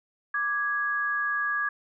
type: tone pair together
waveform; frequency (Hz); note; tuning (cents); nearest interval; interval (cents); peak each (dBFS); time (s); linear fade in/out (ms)
sine; 1174.7 / 1661.3; D6 / G#6; 0 / 0; tritone; 600; -30 / -26; 0.34-1.69; 5
effects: none